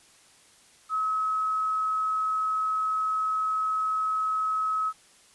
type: tone with quantisation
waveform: sine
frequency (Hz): 1283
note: E6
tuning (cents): -47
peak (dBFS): -24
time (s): 0.89-4.93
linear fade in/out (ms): 50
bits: 9
effects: white hiss -57 dBFS RMS until 5.34 s + resampled to 24000 Hz